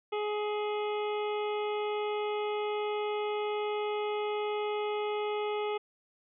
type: harmonic tone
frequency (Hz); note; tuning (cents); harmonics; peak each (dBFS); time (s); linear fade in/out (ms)
419.4; G#4; +17; 1 / 2 / 3 / 5 / 6 / 7 / 8; -31 / -37 / -41 / -45 / -47 / -48 / -49; 0.12-5.78; 10
effects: none